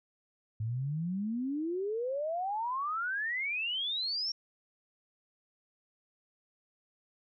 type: exponential sweep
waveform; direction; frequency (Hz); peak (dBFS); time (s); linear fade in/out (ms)
sine; up; 105.5 to 5588; -31; 0.6-4.32; 5
effects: none